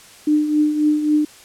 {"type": "tone with tremolo", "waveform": "sine", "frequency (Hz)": 301.3, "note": "D4", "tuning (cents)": 44, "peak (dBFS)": -11, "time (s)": [0.27, 1.25], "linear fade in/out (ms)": 5, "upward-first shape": "triangle", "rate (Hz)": 3.7, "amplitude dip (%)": 65, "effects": ["white hiss -44 dBFS RMS until 1.44 s", "low-pass 10000 Hz 12 dB/octave"]}